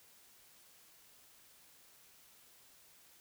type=silence; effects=white hiss -63 dBFS RMS until 3.2 s